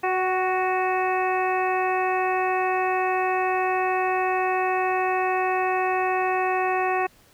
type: harmonic tone with a mistuned harmonic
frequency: 370 Hz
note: F#4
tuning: in tune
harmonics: 1 / 2 / 3 / 4 / 5 / 6 / 7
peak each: -26 / -24 / -29 / -36 / -31 / -39 / -32 dBFS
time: 0.03-7.07 s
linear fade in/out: 10 ms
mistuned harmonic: 2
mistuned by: +18 cents
effects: pink hiss -56 dBFS RMS until 7.33 s